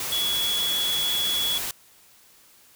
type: tone in noise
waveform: sine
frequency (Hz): 3372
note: G#7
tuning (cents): +26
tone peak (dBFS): -23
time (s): 0.12-1.58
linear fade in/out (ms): 2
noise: white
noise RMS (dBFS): -30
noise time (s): 0-1.71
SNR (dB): +4
effects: white hiss -55 dBFS RMS until 2.75 s